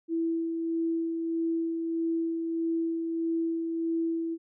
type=tone with tremolo; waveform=sine; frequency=330 Hz; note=E4; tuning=2 cents sharp; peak=-25 dBFS; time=0.08-4.38 s; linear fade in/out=50 ms; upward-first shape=sine; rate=1.6 Hz; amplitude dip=35%; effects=none